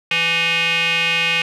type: tone with band-pass filter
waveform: square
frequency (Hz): 167.2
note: E3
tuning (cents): +25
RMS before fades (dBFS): -18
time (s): 0.11-1.42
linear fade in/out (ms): 2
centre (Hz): 2600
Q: 5.7
effects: none